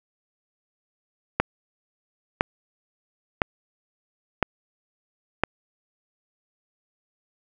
click train, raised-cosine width 0.5 ms, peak -3 dBFS, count 5, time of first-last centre 1.4-5.436 s, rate 0.991 Hz, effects none

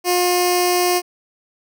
10% pulse tone with notch filter, 357.1 Hz, F4, 39 cents sharp, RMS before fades -17 dBFS, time 0.04-1.02 s, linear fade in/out 50 ms, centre 1500 Hz, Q 0.73, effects none

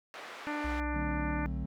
white band-pass noise, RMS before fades -46 dBFS, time 0.14-0.8 s, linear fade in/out 0 ms, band 430 to 2000 Hz, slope 12 dB/octave
harmonic tone, 296.4 Hz, D4, 16 cents sharp, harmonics 1 / 2 / 3 / 4 / 5 / 6 / 7 / 8, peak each -36 / -43 / -40 / -44 / -43 / -44 / -47 / -47 dBFS, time 0.47-1.46 s, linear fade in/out 0 ms
sine tone with vibrato, 62.3 Hz, B1, 16 cents sharp, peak -34 dBFS, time 0.64-1.65 s, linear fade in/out 10 ms, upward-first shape square, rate 8 Hz, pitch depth 28 cents each way
triangle chord, D dominant seventh, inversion none, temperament equal with one note detuned, 146.83 / 185 / 220 / 266.5 Hz, D3 / F#3 / A3 / C4, 0 / 0 / 0 / +32 cents, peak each -38 / -39 / -42 / -42 dBFS, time 0.94-1.66 s, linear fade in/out 5 ms
effects none

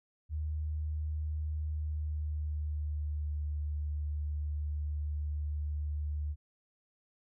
sine tone with pitch glide, 76.6 to 74.46 Hz, D#2 to D2, -27 to +24 cents, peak -32 dBFS, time 0.29-6.36 s, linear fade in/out 50 ms, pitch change -49 cents, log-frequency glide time 1.62-3.38 s, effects none

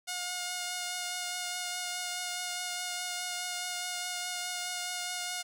5% pulse tone with vibrato, 718 Hz, F5, 48 cents sharp, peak -22 dBFS, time 0.07-5.43 s, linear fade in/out 20 ms, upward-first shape triangle, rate 4.8 Hz, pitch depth 15 cents each way, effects none

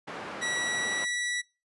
white band-pass noise, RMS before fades -39 dBFS, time 0.07-1.05 s, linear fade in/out 10 ms, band 160 to 1400 Hz, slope 12 dB/octave
sawtooth tone with pitch glide, 1937 to 1949.3 Hz, B6 to B6, -34 to -23 cents, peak -25 dBFS, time 0.41-1.42 s, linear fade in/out 20 ms, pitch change +11 cents, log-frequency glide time 0.67-1.23 s
effects noise-tail reverb RT60 0.3 s tail -25 dB re dry + resampled to 24000 Hz

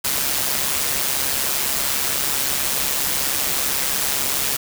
white noise with amplitude modulation, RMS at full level -19 dBFS, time 0.04-4.57 s, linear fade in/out 10 ms, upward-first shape sine, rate 137 Hz, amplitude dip 55%, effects none

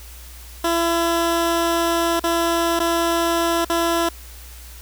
15% pulse tone with dropouts, 336.6 Hz, E4, 36 cents sharp, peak -11 dBFS, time 0.64-4.09 s, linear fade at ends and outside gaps 5 ms, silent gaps 2.197-2.238 / 2.793-2.8 / 3.648-3.697 s, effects added 60 Hz sine -38 dBFS peak until 4.81 s + white hiss -43 dBFS RMS until 4.81 s

